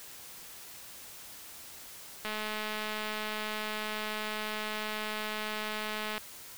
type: click train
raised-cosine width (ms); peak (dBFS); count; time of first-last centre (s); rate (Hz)
0.3; -20; 842; 2.25-6.18; 214
effects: white hiss -48 dBFS RMS until 6.57 s